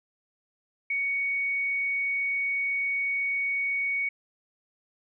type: tone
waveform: sine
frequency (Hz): 2233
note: C#7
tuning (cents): +12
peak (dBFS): -25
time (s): 0.9-4.09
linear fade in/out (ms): 5
effects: none